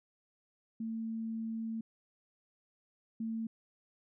sine tone pair in turn, 224.6 / 224.6 Hz, A3 / A3, +36 / +36 cents, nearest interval unison, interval 0 cents, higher neither, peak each -35 / -34 dBFS, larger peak second, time 0.8-1.81 / 3.2-3.47 s, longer first, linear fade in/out 5 ms, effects none

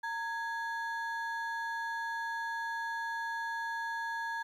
triangle ring-modulated tone, 1291 Hz, E6, 37 cents flat, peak -29 dBFS, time 0.03-4.43 s, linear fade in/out 10 ms, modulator 373 Hz, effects 11-bit

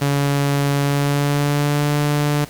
sawtooth tone with pitch glide, 141.6 to 146.76 Hz, C#3 to D3, +37 to -1 cents, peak -12 dBFS, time 0.01-2.45 s, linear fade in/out 10 ms, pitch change +62 cents, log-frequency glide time 0.83-1.94 s, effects pink hiss -40 dBFS RMS until 2.49 s

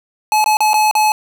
square tone with dropouts, 856 Hz, A5, 48 cents flat, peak -11 dBFS, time 0.32-1.12 s, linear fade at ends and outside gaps 1 ms, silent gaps 0.442-0.46 / 0.57-0.605 / 0.733-0.741 / 0.912-0.952 s, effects none

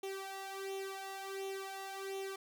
sawtooth tone with flanger, 388.3 Hz, G4, 16 cents flat, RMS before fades -43 dBFS, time 0.03-2.36 s, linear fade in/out 5 ms, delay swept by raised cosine 0.31 to 1.51 ms, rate 1.4 Hz, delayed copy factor +0.75, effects none

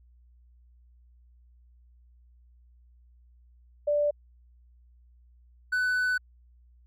sine / triangle tone pair in turn, 587.3 / 1497.5 Hz, D5 / F#6, 0 / +20 cents, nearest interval octave + major third, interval 1620 cents, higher second, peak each -22 dBFS, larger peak neither, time 3.87-4.11 / 5.72-6.18 s, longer second, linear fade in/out 10 ms, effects added 60 Hz sine -55 dBFS peak until 6.86 s

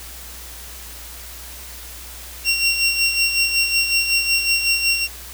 25% pulse tone with tremolo, 2744 Hz, F7, 31 cents flat, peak -10 dBFS, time 2.44-5.08 s, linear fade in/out 50 ms, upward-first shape sine, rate 5.4 Hz, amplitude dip 55%, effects added 60 Hz sine -39 dBFS peak until 5.33 s + white hiss -37 dBFS RMS until 5.33 s

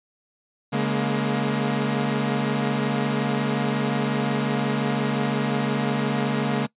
sawtooth tone cluster, 142.1 / 210.2 / 235.8 Hz, C#3 / G#3 / A#3, +43 / +21 / +20 cents, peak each -22 dBFS, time 0.72-6.67 s, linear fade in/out 20 ms, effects noise-tail reverb RT60 0.1 s tail -21 dB re dry + resampled to 8000 Hz

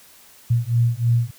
sine beating tone pair, 116.54 / 119.74 Hz, A#2 / A#2, 0 / +47 cents, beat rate 3.2 Hz, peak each -19 / -19 dBFS, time 0.5-1.31 s, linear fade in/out 10 ms, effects white hiss -49 dBFS RMS until 1.38 s

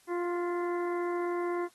harmonic tone with a mistuned harmonic, 350.2 Hz, F4, 5 cents sharp, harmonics 1 / 2 / 3 / 4 / 5 / 6, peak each -30 / -40 / -38 / -46 / -48 / -48 dBFS, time 0.07-1.69 s, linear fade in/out 50 ms, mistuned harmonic 6, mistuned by -42 cents, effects white hiss -63 dBFS RMS until 1.74 s + AAC 32 kbps

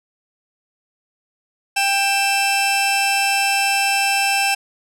sawtooth tone pair together, 790 / 2657 Hz, G5 / E7, +13 / +13 cents, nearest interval octave + major sixth, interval 2100 cents, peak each -15 / -15 dBFS, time 1.76-4.55 s, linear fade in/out 10 ms, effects low-pass 12000 Hz 12 dB/octave

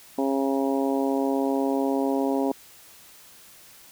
harmonic tone, 136.3 Hz, C#3, 29 cents flat, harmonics 2 / 3 / 4 / 5 / 6 / 7, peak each -24 / -28 / -30 / -32 / -34 / -35 dBFS, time 0.18-2.52 s, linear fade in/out 5 ms, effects white hiss -50 dBFS RMS until 3.91 s

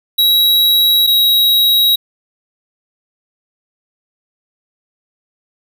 square tone pair in turn, 3868 / 3835 Hz, B7 / A#7, -37 / +48 cents, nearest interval unison, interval 15 cents, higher first, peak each -9 dBFS, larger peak neither, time 0.18-1.07 / 1.07-1.96 s, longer neither, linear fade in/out 10 ms, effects 8-bit

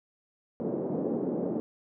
white band-pass noise, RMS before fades -31 dBFS, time 0.6-1.6 s, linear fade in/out 0 ms, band 170 to 480 Hz, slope 24 dB/octave, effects none

